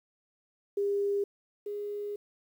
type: tone pair in turn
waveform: sine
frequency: 402.8 / 412.5 Hz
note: G4 / G#4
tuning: +47 / -12 cents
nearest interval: unison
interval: 41 cents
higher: second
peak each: -26 / -33 dBFS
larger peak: first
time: 0.77-1.24 / 1.66-2.16 s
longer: second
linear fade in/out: 5 ms
effects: 10-bit